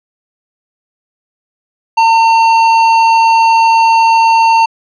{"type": "tone with hard clipping", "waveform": "triangle", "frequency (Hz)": 907, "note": "A#5", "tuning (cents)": -48, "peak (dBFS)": -7, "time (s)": [1.97, 4.66], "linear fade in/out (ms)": 10, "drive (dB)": 13, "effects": ["resampled to 22050 Hz"]}